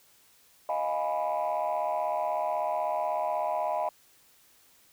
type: chord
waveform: sine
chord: F half-diminished seventh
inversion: third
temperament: equal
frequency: 622.3 / 698.5 / 830.6 / 987.8 Hz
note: Eb5 / F5 / Ab5 / Cb6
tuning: 0 / 0 / 0 / 0 cents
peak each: -30 / -31 / -32 / -32 dBFS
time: 0.69-3.89 s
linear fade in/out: 2 ms
effects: tanh soft clip ceiling -21 dBFS + white hiss -61 dBFS RMS until 4.92 s